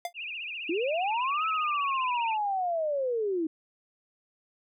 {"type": "tone with exponential decay", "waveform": "square", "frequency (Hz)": 698.5, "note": "F5", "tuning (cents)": 0, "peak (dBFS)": -27, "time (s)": [0.05, 0.13], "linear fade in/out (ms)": 2, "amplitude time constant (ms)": 16}
{"type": "tone with vibrato", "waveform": "sine", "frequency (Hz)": 2610, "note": "E7", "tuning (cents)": -18, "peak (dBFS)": -34, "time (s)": [0.14, 2.38], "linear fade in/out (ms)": 50, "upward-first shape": "triangle", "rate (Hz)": 15, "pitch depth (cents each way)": 180}
{"type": "linear two-way sweep", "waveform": "sine", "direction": "up then down", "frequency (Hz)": [307.7, 1315, 307.7], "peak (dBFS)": -26, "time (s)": [0.69, 3.47], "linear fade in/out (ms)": 5, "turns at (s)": 1.46}
{"effects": []}